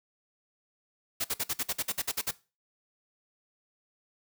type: noise bursts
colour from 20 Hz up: white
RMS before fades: -30 dBFS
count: 12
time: 1.2-2.312 s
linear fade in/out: 10 ms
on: 45 ms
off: 52 ms
effects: noise-tail reverb RT60 0.3 s tail -19 dB re dry